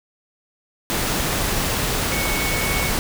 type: tone in noise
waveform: sine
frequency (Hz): 2217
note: C#7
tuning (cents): 0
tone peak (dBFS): -26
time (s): 2.12-2.9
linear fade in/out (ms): 0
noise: pink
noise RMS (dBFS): -22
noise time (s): 0.9-2.99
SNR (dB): -7
effects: none